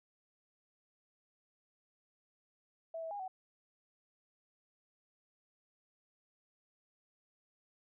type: tone with pitch steps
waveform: sine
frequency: 656 / 651 / 815 / 752 Hz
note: E5 / E5 / G#5 / F#5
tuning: -9 / -22 / -33 / +28 cents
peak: -39 dBFS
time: 2.94-3.28 s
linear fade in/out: 5 ms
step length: 85 ms
effects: none